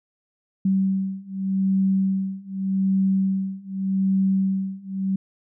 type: beating tone pair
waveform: sine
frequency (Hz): 191.7 / 192.54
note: G3 / G3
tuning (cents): -38 / -31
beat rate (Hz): 0.84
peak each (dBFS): -23 / -22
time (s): 0.65-5.16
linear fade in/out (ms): 5
effects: none